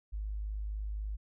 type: tone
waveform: sine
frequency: 51.91 Hz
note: G#1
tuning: in tune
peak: -34 dBFS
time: 0.12-1.17 s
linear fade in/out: 20 ms
effects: none